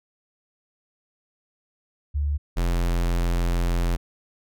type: tone pair in turn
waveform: sine / square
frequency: 72.6 / 43.17 Hz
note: D2 / F1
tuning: -19 / -19 cents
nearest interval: major sixth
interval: 900 cents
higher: first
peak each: -21 dBFS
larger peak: neither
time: 2.14-2.38 / 2.56-3.97 s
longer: second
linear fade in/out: 20 ms
effects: none